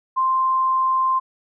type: tone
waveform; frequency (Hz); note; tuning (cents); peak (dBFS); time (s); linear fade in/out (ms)
sine; 1046.5; C6; 0; -16; 0.16-1.2; 20
effects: none